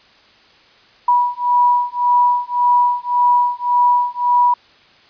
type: beating tone pair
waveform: sine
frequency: 974 / 975.8 Hz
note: B5 / B5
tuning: -24 / -21 cents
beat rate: 1.8 Hz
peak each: -15 dBFS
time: 1.08-4.54 s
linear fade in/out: 5 ms
effects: white hiss -49 dBFS RMS until 5.09 s + resampled to 11025 Hz